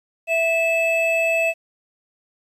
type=tone pair together; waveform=triangle; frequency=659.3 / 2613 Hz; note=E5 / E7; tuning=0 / -16 cents; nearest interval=2 octaves; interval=2384 cents; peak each=-18 dBFS; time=0.27-1.54 s; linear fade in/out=50 ms; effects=resampled to 32000 Hz + 9-bit